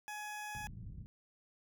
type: tone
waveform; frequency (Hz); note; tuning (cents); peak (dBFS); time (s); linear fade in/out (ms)
20% pulse; 841; G#5; +22; -37; 0.08-0.67; 0
type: low-pass noise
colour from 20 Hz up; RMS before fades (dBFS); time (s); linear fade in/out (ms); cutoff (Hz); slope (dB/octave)
white; -48; 0.55-1.06; 0; 160; 24
effects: none